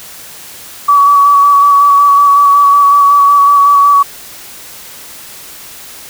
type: tone with vibrato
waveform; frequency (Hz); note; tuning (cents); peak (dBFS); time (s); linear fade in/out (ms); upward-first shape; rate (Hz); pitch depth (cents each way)
sine; 1138; C#6; +45; -3; 0.88-4.03; 10; square; 5.4; 16
effects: white hiss -31 dBFS RMS until 6.09 s